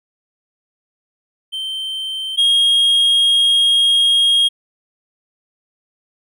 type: tone pair in turn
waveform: triangle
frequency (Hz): 3115 / 3259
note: G7 / G#7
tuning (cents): -12 / -33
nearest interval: minor second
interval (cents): 79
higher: second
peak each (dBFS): -20 / -9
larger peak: second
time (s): 1.52-2.37 / 2.37-4.49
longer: second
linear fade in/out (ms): 20
effects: none